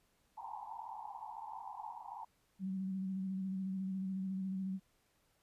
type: band-pass noise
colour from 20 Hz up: white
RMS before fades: -47 dBFS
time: 0.37-2.25 s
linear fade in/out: 5 ms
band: 780 to 970 Hz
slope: 96 dB/octave
type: tone with vibrato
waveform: sine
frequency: 190.1 Hz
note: F#3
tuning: 47 cents sharp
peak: -36 dBFS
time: 2.59-4.8 s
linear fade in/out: 50 ms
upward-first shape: square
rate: 14 Hz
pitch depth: 23 cents each way
effects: pink hiss -75 dBFS RMS until 5.42 s + resampled to 32000 Hz